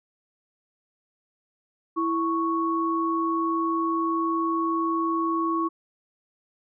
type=tone pair together; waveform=sine; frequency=330.2 / 1108.7 Hz; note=E4 / C#6; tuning=+3 / 0 cents; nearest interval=octave + major sixth; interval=2097 cents; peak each=-25 dBFS; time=1.96-5.69 s; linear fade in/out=20 ms; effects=none